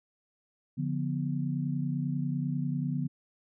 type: chord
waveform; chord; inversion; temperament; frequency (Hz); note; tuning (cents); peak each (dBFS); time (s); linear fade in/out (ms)
sine; B diminished; first; equal with one note detuned; 144.48 / 174.61 / 246.9; D3 / F3 / B3; -28 / 0 / 0; -31 / -34 / -34; 0.77-3.08; 20
effects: none